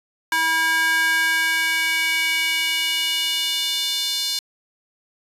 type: tone with high-pass filter sweep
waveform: square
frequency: 323.6 Hz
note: E4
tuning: 32 cents flat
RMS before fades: -21 dBFS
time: 0.32-4.39 s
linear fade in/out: 2 ms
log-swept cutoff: 1300 to 4100 Hz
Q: 3.1
effects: resampled to 32000 Hz